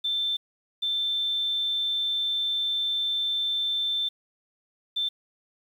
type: tone bursts at uneven times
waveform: sine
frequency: 3550 Hz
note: A7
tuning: 15 cents sharp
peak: -24 dBFS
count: 3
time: 0.04-0.37 / 0.82-4.09 / 4.96-5.09 s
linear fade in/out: 10 ms
effects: 9-bit